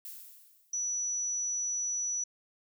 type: noise with exponential decay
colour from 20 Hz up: violet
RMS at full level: -42 dBFS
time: 0.05-1.02 s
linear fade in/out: 0 ms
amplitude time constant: 210 ms
type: tone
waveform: sine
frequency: 5910 Hz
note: F#8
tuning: 3 cents flat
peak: -30 dBFS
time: 0.73-2.24 s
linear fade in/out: 5 ms
effects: none